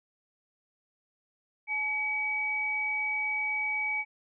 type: tone pair together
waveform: sine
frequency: 851 / 2272 Hz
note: G#5 / C#7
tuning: +42 / +42 cents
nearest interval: octave + perfect fourth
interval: 1700 cents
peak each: -38 / -28 dBFS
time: 1.67-4.05 s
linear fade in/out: 50 ms
effects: none